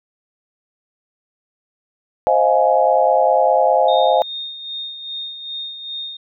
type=chord; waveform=sine; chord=F minor seventh; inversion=second; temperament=just; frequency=523.8 / 628.6 / 698.5 / 838.1 Hz; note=C5 / Eb5 / F5 / Ab5; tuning=+2 / +18 / 0 / +16 cents; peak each=-17 dBFS; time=2.27-4.22 s; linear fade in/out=0 ms
type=tone with tremolo; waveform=sine; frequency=3679 Hz; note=A#7; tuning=24 cents flat; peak=-24 dBFS; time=3.88-6.17 s; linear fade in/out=5 ms; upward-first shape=sine; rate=2.5 Hz; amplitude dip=55%
effects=none